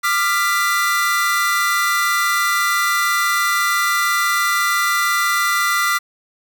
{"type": "tone cluster", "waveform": "45% pulse", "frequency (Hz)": [1187, 1388, 1987], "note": ["D6", "F6", "B6"], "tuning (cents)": [18, -11, 10], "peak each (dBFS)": -20, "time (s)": [0.03, 5.99], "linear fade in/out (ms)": 20, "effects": []}